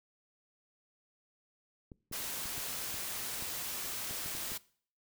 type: clicks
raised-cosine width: 3 ms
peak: -35 dBFS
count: 10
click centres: 1.918 / 2.114 / 2.457 / 2.579 / 2.943 / 3.424 / 4.11 / 4.261 / 4.351 / 4.519 s
type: noise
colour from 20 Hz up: white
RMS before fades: -39 dBFS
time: 2.12-4.58 s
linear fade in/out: 10 ms
effects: noise-tail reverb RT60 0.5 s tail -21 dB re dry